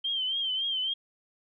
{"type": "tone with vibrato", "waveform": "sine", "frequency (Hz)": 3136, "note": "G7", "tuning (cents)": 0, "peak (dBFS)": -27, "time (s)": [0.04, 0.94], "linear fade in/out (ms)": 10, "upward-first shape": "triangle", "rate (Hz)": 3.6, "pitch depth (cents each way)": 84, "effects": []}